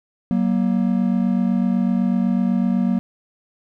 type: tone pair together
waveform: triangle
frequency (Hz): 188.31 / 236.3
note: F#3 / A#3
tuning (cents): +31 / +24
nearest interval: major third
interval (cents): 393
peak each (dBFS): -17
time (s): 0.31-2.99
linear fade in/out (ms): 0
effects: none